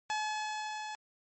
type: tone with level ramp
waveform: sawtooth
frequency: 855 Hz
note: A5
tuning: 50 cents flat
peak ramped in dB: -27 to -35 dBFS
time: 0.1-0.95 s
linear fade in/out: 0 ms
effects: MP3 32 kbps